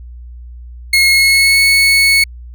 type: tone with pitch glide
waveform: 30% pulse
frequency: 2164 to 2206 Hz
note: C#7 to C#7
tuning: -42 to -9 cents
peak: -5 dBFS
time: 0.93-2.24 s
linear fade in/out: 5 ms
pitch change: +33 cents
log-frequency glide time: 1.1-1.6 s
effects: added 60 Hz sine -29 dBFS peak until 2.54 s